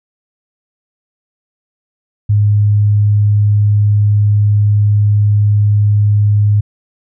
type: tone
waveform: sine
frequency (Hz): 103.83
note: G#2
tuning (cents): 0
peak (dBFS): -7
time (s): 2.29-6.61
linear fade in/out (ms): 10
effects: none